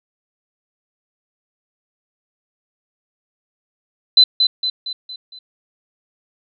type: tone with echo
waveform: sine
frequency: 4031 Hz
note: B7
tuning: 35 cents sharp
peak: -5 dBFS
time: 4.17-4.24 s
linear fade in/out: 5 ms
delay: 230 ms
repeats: 5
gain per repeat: -6 dB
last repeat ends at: 5.39 s
effects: none